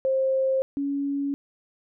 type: tone pair in turn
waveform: sine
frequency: 530 / 280.8 Hz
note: C5 / C#4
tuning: +22 / +22 cents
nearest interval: major seventh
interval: 1100 cents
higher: first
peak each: -20 / -24 dBFS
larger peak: first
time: 0.05-0.62 / 0.77-1.34 s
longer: neither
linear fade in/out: 0 ms
effects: none